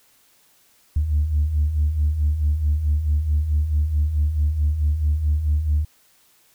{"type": "beating tone pair", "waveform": "sine", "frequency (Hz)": [71.6, 76.2], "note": ["D2", "D#2"], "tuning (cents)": [-43, -36], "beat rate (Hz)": 4.6, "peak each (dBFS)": [-24, -17], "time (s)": [0.96, 5.85], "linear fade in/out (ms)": 5, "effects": ["tanh soft clip ceiling -12 dBFS", "white hiss -58 dBFS RMS until 6.54 s"]}